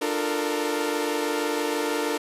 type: chord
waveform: sawtooth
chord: Bb major seventh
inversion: first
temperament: equal with one note detuned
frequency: 298.1 / 349.2 / 440 / 466.2 Hz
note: D4 / F4 / A4 / Bb4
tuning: +26 / 0 / 0 / 0 cents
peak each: -25 / -29 / -26 / -25 dBFS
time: 0.01-2.18 s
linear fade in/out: 10 ms
effects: resampled to 32000 Hz